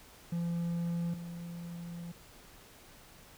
triangle tone pair in turn, 170.6 / 171.28 Hz, F3 / F3, -40 / -33 cents, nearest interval unison, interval 7 cents, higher second, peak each -29 / -38 dBFS, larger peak first, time 0.32-1.14 / 1.14-2.12 s, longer second, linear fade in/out 5 ms, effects pink hiss -56 dBFS RMS until 3.37 s

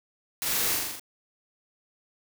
white noise with echo, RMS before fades -30 dBFS, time 0.42-0.75 s, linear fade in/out 0 ms, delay 41 ms, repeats 6, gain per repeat -2 dB, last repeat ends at 0.996 s, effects none

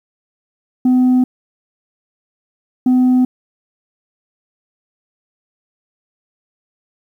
sine tone pair in turn, 253.2 / 253.2 Hz, B3 / B3, +43 / +43 cents, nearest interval unison, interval 0 cents, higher neither, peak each -6 dBFS, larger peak neither, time 0.85-1.24 / 2.86-3.25 s, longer neither, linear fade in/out 5 ms, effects tanh soft clip ceiling -8 dBFS + 8-bit

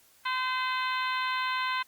harmonic tone, 513 Hz, C5, 34 cents flat, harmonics 2 / 3 / 4 / 5 / 6 / 7 / 8, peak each -30 / -34 / -36 / -38 / -40 / -41 / -42 dBFS, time 0.25-1.83 s, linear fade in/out 10 ms, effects white hiss -61 dBFS RMS until 1.87 s + Opus 48 kbps

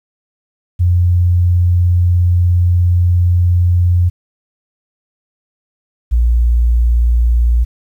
sine tone pair in turn, 88.3 / 58.93 Hz, F2 / A#1, +20 / +19 cents, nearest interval perfect fifth, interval 701 cents, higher first, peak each -8 dBFS, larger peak neither, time 0.79-4.1 / 6.11-7.65 s, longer first, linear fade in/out 20 ms, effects 8-bit

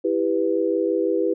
sine chord, E minor, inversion none, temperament just, 329.6 / 395.6 / 494.4 Hz, E4 / G4 / B4, 0 / +16 / +2 cents, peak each -23 dBFS, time 0.04-1.34 s, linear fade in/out 10 ms, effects none

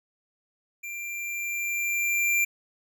square tone with level ramp, 2372 Hz, D7, 17 cents sharp, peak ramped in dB -35 to -21 dBFS, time 0.83-2.45 s, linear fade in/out 10 ms, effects none

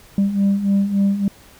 sine beating tone pair, 196 / 199.5 Hz, G3 / G3, 0 / +31 cents, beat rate 3.5 Hz, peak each -19 / -14 dBFS, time 0.18-1.28 s, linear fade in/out 2 ms, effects tanh soft clip ceiling -11 dBFS + pink hiss -47 dBFS RMS until 1.59 s

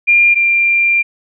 sine tone pair in turn, 2400 / 2381 Hz, D7 / D7, +37 / +23 cents, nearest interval unison, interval 14 cents, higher first, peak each -6 / -9 dBFS, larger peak first, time 0.07-0.35 / 0.35-1.03 s, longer second, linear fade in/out 20 ms, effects none

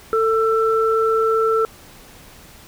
sine tone pair together, 446.2 / 1336 Hz, A4 / E6, +24 / +23 cents, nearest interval octave + perfect fifth, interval 1899 cents, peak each -16 / -19 dBFS, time 0.13-1.65 s, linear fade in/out 0 ms, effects pink hiss -44 dBFS RMS until 2.67 s

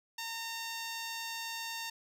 5% pulse tone with notch filter, 914 Hz, A#5, 34 cents flat, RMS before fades -40 dBFS, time 0.18-1.9 s, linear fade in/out 5 ms, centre 9800 Hz, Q 0.79, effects none

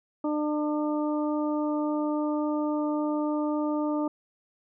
harmonic tone, 300.3 Hz, D4, 39 cents sharp, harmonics 1 / 2 / 3 / 4, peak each -26 / -32 / -36 / -38 dBFS, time 0.24-4.08 s, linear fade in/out 5 ms, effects none

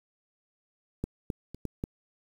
clicks, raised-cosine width 3 ms, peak -17 / -18 / -28 / -20 / -18 dBFS, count 5, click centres 1.04 / 1.302 / 1.546 / 1.653 / 1.839 s, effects 8-bit

